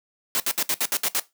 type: noise bursts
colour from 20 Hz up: white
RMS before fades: -23 dBFS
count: 8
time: 0.35-1.197 s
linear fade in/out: 0 ms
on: 49 ms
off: 65 ms
effects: noise-tail reverb RT60 0.2 s tail -17 dB re dry + high-pass 200 Hz 12 dB/octave